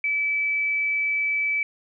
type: tone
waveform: sine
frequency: 2304 Hz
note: D7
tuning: 34 cents flat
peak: -21 dBFS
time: 0.04-1.63 s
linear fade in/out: 2 ms
effects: none